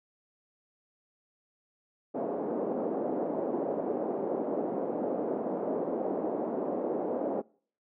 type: band-pass noise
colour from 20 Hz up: white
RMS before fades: -32 dBFS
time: 2.14-7.42 s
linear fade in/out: 20 ms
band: 230 to 610 Hz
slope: 24 dB/octave
effects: noise-tail reverb RT60 0.5 s tail -25 dB re dry